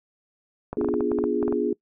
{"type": "clicks", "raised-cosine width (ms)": 1, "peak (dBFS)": -17, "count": 12, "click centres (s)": [0.73, 0.813, 0.846, 0.887, 0.94, 1.007, 1.117, 1.187, 1.24, 1.428, 1.48, 1.525]}
{"type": "chord", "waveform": "sine", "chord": "B diminished seventh", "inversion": "none", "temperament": "equal", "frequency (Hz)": [246.9, 293.7, 349.2, 415.3], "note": ["B3", "D4", "F4", "Ab4"], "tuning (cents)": [0, 0, 0, 0], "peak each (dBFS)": [-28, -28, -27, -25], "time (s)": [0.77, 1.73], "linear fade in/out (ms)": 2}
{"effects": ["noise-tail reverb RT60 0.1 s tail -24 dB re dry"]}